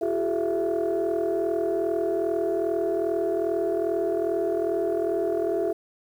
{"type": "tone cluster", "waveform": "sine", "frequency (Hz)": [342.6, 385.1, 425, 667], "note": ["F4", "G4", "G#4", "E5"], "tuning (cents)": [-33, -31, 40, 20], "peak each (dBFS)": -27, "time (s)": [0.01, 5.73], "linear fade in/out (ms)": 10, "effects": ["tanh soft clip ceiling -17 dBFS", "9-bit"]}